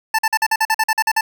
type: tone bursts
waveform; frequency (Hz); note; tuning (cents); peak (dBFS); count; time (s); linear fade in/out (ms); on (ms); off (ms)
25% pulse; 882; A5; +4; -10; 12; 0.14-1.21; 5; 47; 46
effects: none